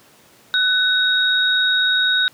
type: tone pair together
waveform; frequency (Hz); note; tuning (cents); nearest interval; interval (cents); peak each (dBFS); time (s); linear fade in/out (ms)
sine; 1497 / 3772; F#6 / A#7; +20 / +20; octave + major third; 1600; -17; 0.54-2.28; 0
effects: pink hiss -50 dBFS RMS until 2.33 s + high-pass 150 Hz 12 dB/octave